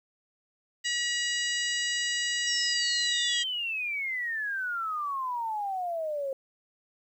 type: harmonic tone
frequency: 963 Hz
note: B5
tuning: 44 cents flat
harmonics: 2 / 3 / 4 / 5 / 6 / 7 / 8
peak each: -31 / -32 / -37 / -38 / -41 / -41 / -36 dBFS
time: 0.84-3.44 s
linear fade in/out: 20 ms
type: exponential sweep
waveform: sine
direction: down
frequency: 5700 to 530 Hz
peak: -29 dBFS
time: 2.47-6.33 s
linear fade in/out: 2 ms
effects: 10-bit